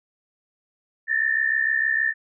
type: tone pair together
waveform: sine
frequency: 1754 / 1820.5 Hz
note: A6 / A#6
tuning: -6 / -41 cents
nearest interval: minor second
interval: 65 cents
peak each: -22 dBFS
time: 1.07-2.14 s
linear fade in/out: 50 ms
effects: none